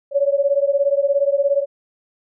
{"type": "beating tone pair", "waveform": "sine", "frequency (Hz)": [554.4, 571.4], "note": ["C#5", "D5"], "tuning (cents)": [0, -48], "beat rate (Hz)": 17, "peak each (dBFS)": [-17, -18], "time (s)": [0.11, 1.66], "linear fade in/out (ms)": 50, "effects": []}